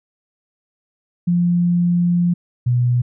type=tone pair in turn; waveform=sine; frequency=174.61 / 122.62 Hz; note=F3 / B2; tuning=0 / -12 cents; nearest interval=tritone; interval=612 cents; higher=first; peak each=-13 dBFS; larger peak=neither; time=1.27-2.34 / 2.66-3.02 s; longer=first; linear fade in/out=10 ms; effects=none